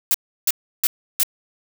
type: noise bursts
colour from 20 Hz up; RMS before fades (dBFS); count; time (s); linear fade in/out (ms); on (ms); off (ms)
blue; -17; 4; 0.11-1.232; 0; 33; 330
effects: none